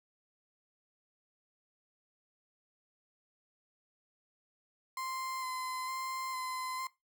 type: tone with vibrato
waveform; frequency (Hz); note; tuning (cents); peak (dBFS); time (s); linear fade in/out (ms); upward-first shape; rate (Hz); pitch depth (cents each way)
35% pulse; 1036; C6; -17; -35; 4.97-6.87; 2; square; 1.1; 15
effects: noise-tail reverb RT60 0.2 s tail -18 dB re dry